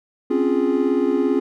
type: chord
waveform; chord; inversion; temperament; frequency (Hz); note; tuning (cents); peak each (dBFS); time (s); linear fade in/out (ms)
triangle; Db major seventh; third; equal with one note detuned; 261.6 / 279.3 / 349.2 / 415.3; C4 / Db4 / F4 / Ab4; 0 / +13 / 0 / 0; -20; 0.3-1.4; 10
effects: none